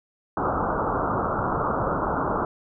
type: low-pass noise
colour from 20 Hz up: white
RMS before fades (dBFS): -25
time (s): 0.37-2.45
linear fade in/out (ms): 2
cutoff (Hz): 1400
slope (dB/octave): 96
effects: none